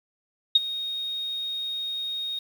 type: tone with ADSR envelope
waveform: sine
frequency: 3729 Hz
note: A#7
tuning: in tune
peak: -11 dBFS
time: 0.55-2.39 s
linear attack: 6 ms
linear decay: 27 ms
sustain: -17 dB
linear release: 5 ms
effects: 8-bit